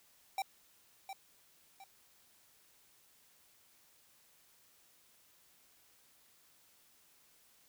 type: tone with echo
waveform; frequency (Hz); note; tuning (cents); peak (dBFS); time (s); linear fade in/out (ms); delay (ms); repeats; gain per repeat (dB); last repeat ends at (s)
square; 779; G5; -11; -34; 0.38-0.42; 2; 710; 2; -9; 1.84
effects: white hiss -67 dBFS RMS until 7.68 s